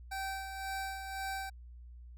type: tone with tremolo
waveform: 25% pulse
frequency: 775 Hz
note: G5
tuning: 20 cents flat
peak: -32 dBFS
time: 0.11-1.5 s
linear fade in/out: 10 ms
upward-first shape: sine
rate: 1.9 Hz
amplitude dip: 50%
effects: added 60 Hz sine -48 dBFS peak until 2.17 s